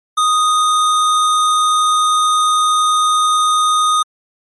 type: tone with sample-and-hold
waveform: sine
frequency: 1244.5 Hz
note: D#6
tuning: in tune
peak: -10 dBFS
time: 0.17-4.03 s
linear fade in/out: 10 ms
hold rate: 4900 Hz
effects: MP3 48 kbps